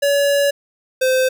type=tone pair in turn; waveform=square; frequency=567 / 517.1 Hz; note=C#5 / C5; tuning=+39 / -20 cents; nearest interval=major second; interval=159 cents; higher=first; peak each=-14 dBFS; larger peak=neither; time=0.02-0.51 / 1.01-1.29 s; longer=first; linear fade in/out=10 ms; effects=none